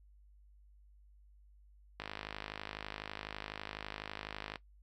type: click train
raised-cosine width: 0.3 ms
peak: -24 dBFS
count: 134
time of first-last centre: 2-4.558 s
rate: 52 Hz
effects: noise-tail reverb RT60 0.1 s tail -17 dB re dry + added 50 Hz sine -59 dBFS peak until 4.82 s